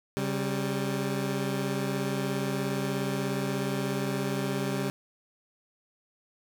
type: tone pair together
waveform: 20% pulse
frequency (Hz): 136.22 / 195.9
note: C#3 / G3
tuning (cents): -30 / -1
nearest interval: tritone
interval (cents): 629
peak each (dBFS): -26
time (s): 0.17-4.9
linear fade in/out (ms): 0
effects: none

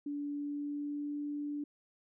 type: tone with pitch glide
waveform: sine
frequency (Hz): 288.9 to 291.9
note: D4 to D4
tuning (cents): -28 to -10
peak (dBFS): -35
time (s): 0.06-1.64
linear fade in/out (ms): 5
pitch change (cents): +18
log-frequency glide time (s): 0.31-1.19
effects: none

